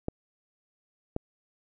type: clicks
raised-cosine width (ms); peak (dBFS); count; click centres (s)
2; -16; 2; 0.084 / 1.164
effects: none